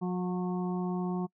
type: harmonic tone with a mistuned harmonic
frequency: 180.5 Hz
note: F#3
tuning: 43 cents flat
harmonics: 1 / 2 / 4 / 5 / 6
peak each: -30 / -36 / -42 / -44 / -46 dBFS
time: 0.01-1.27 s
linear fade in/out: 20 ms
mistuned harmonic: 6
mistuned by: +20 cents
effects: noise-tail reverb RT60 0.1 s tail -26 dB re dry